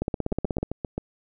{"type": "two click trains", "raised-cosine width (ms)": 2, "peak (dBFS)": [-12, -15], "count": [11, 6], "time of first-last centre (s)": [[0.02, 0.63], [0.32, 0.98]], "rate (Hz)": [16.4, 7.58], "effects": []}